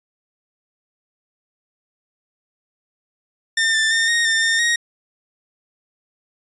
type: tone with pitch steps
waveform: sawtooth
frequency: 1805 / 1774 / 1815 / 1862 / 1803 / 1818 / 1877 Hz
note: A6 / A6 / A#6 / A#6 / A6 / A#6 / A#6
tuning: +44 / +14 / -47 / -2 / +42 / -44 / +11 cents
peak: -12 dBFS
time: 3.57-4.76 s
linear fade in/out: 5 ms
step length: 170 ms
effects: resampled to 22050 Hz